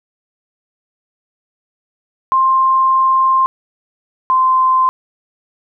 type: tone pair in turn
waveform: sine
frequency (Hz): 1054 / 1038.3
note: C6 / C6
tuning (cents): +12 / -14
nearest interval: unison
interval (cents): 26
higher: first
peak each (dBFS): -9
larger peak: neither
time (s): 2.32-3.46 / 4.3-4.89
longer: first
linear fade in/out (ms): 0
effects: none